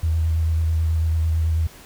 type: tone with vibrato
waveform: sine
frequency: 80.7 Hz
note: E2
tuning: 36 cents flat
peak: -17 dBFS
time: 0.03-1.67 s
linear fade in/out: 5 ms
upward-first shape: sine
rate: 9.1 Hz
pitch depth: 24 cents each way
effects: pink hiss -45 dBFS RMS until 1.85 s